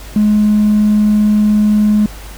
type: tone with hard clipping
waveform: sine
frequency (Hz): 210.7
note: G#3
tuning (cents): +25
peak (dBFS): -8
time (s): 0.16-2.06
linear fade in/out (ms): 2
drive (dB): 1
effects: added 50 Hz sine -30 dBFS peak until 2.37 s + pink hiss -35 dBFS RMS until 2.37 s